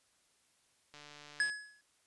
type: click train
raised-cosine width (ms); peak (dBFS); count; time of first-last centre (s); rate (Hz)
0.2; -35; 83; 0.94-1.498; 147
type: tone with exponential decay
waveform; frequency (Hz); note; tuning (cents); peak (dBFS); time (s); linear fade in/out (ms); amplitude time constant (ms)
square; 1689; G#6; +29; -27; 1.4-1.81; 1; 87
effects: white hiss -72 dBFS RMS until 2.06 s + resampled to 24000 Hz